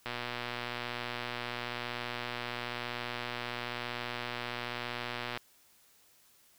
click train, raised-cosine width 0.3 ms, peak -20 dBFS, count 644, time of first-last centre 0.06-5.374 s, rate 121 Hz, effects white hiss -64 dBFS RMS until 6.58 s

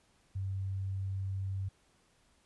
sine tone, 96.4 Hz, G2, 28 cents flat, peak -33 dBFS, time 0.35-1.69 s, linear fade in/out 10 ms, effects pink hiss -69 dBFS RMS until 2.45 s + resampled to 24000 Hz

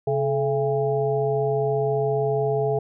harmonic tone with a mistuned harmonic, 134.8 Hz, C#3, 48 cents flat, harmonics 1 / 3 / 5 / 6, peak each -26 / -22 / -27 / -32 dBFS, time 0.07-2.79 s, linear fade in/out 5 ms, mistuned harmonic 3, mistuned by +100 cents, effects none

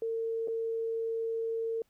sine tone with dropouts, 453.6 Hz, A#4, 47 cents flat, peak -30 dBFS, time 0.02-1.82 s, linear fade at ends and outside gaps 2 ms, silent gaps 0.475-0.482 s, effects pink hiss -73 dBFS RMS until 1.89 s

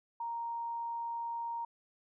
sine tone, 932.3 Hz, A#5, in tune, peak -35 dBFS, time 0.2-1.65 s, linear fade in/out 5 ms, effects none

